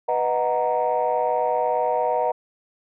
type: chord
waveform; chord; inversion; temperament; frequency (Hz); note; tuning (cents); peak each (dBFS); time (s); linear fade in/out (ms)
sine; B major seventh; none; equal; 493.9 / 622.3 / 740 / 932.3; B4 / D#5 / F#5 / A#5; 0 / 0 / 0 / 0; -24; 0.08-2.32; 10
effects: tanh soft clip ceiling -12 dBFS